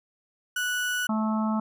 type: tone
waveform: 35% pulse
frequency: 1476 Hz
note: F#6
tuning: 5 cents flat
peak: -24 dBFS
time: 0.56-1.07 s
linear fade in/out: 5 ms
type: harmonic tone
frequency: 217.7 Hz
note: A3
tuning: 18 cents flat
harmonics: 1 / 3 / 4 / 5 / 6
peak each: -24 / -36 / -34 / -36 / -36 dBFS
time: 1.09-1.6 s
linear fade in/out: 5 ms
effects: none